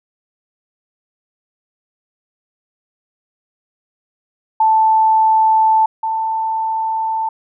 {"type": "tone pair in turn", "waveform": "sine", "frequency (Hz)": [880, 887.7], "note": ["A5", "A5"], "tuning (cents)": [0, 15], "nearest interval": "unison", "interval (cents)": 15, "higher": "second", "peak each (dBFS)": [-9, -16], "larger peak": "first", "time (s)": [[4.6, 5.86], [6.03, 7.29]], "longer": "neither", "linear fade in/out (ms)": 5, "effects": []}